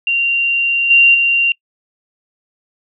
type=tone with level steps; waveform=sine; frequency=2768 Hz; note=F7; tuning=16 cents flat; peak=-12 / -5 / -10 dBFS; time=0.07-1.52 s; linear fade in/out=2 ms; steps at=0.9 / 1.14 s; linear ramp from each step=10 ms; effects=noise-tail reverb RT60 0.1 s tail -26 dB re dry